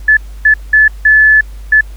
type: tone bursts at uneven times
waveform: sine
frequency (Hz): 1731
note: A6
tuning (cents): -29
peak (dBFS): -3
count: 5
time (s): 0.08-0.17 / 0.45-0.54 / 0.73-0.88 / 1.05-1.41 / 1.72-1.81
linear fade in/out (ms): 5
effects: added 50 Hz sine -25 dBFS peak until 1.96 s + pink hiss -44 dBFS RMS until 1.96 s